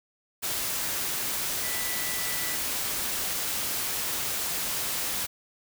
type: tone in noise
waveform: sine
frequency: 1975.5 Hz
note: B6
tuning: in tune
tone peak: -37 dBFS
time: 1.62-2.56 s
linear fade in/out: 20 ms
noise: white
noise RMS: -30 dBFS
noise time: 0.42-5.27 s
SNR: -10 dB
effects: none